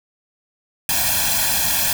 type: noise with comb filter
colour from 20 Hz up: white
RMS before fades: -19 dBFS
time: 0.89-1.93 s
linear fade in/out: 2 ms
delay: 1.2 ms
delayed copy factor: +0.95
effects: none